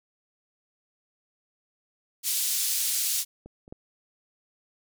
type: band-pass noise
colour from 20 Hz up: white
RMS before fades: -27 dBFS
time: 2.23-3.25 s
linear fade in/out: 50 ms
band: 4000 to 14000 Hz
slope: 12 dB/octave
type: clicks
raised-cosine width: 2 ms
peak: -31 / -36 / -26 dBFS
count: 3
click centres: 3.46 / 3.679 / 3.725 s
effects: none